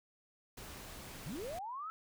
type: noise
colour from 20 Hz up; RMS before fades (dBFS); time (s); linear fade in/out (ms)
pink; -49; 0.57-1.59; 5
type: linear sweep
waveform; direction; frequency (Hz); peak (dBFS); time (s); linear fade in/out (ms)
sine; up; 116.54 to 1336; -40; 1.26-1.9; 0
effects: none